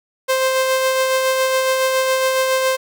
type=tone with tremolo; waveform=sawtooth; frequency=523.3 Hz; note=C5; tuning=in tune; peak=-10 dBFS; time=0.28-2.77 s; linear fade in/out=20 ms; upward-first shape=sine; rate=7.2 Hz; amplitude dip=30%; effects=none